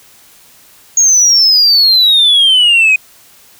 sine exponential sweep, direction down, 6645 to 2489 Hz, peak -3 dBFS, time 0.97-2.96 s, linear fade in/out 5 ms, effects tanh soft clip ceiling -3 dBFS + white hiss -43 dBFS RMS until 3.59 s

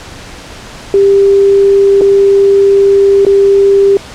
sine tone with dropouts, 396 Hz, G4, 18 cents sharp, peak -3 dBFS, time 0.94-3.97 s, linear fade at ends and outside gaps 1 ms, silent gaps 2.011-2.017 / 3.25-3.266 s, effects pink hiss -29 dBFS RMS until 4.14 s + low-pass 7000 Hz 12 dB/octave

